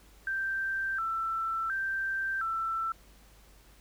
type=tone with vibrato; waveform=sine; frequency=1446 Hz; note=F#6; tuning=40 cents flat; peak=-29 dBFS; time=0.27-2.92 s; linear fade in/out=2 ms; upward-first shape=square; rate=0.7 Hz; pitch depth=140 cents each way; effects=added 50 Hz sine -57 dBFS peak until 3.8 s + pink hiss -60 dBFS RMS until 3.8 s